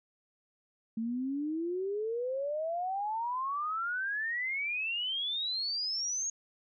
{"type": "exponential sweep", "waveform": "sine", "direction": "up", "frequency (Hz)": [220, 6645], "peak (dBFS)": -31, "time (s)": [0.97, 6.3], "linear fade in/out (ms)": 5, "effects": []}